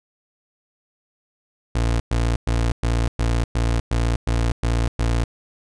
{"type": "tone bursts", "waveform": "30% pulse", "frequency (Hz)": 57.6, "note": "A#1", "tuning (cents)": -20, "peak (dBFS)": -15, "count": 10, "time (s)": [1.75, 5.24], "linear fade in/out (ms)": 5, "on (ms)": 250, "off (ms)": 110, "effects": ["resampled to 22050 Hz"]}